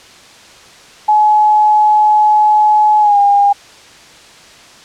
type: tone with pitch glide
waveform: sine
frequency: 849 to 808.3 Hz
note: G#5 to G#5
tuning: +38 to -47 cents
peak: -6 dBFS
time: 1.08-3.53 s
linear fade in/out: 10 ms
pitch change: -85 cents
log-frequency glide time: 3-3.18 s
effects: white hiss -39 dBFS RMS until 4.84 s + low-pass 6000 Hz 12 dB/octave